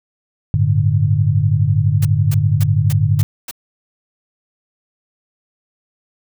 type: chord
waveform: sine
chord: G suspended second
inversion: none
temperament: equal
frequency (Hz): 98 / 110 / 146.83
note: G2 / A2 / D3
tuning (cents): 0 / 0 / 0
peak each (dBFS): -16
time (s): 0.54-3.23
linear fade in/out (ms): 0
type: noise bursts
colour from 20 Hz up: white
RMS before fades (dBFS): -28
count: 6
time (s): 2.02-3.512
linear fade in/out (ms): 5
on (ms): 32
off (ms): 260
effects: none